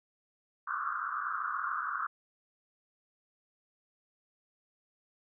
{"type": "band-pass noise", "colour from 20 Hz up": "pink", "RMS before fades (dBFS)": -35, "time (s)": [0.67, 2.07], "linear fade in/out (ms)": 5, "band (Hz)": [1100, 1500], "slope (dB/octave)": 96, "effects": []}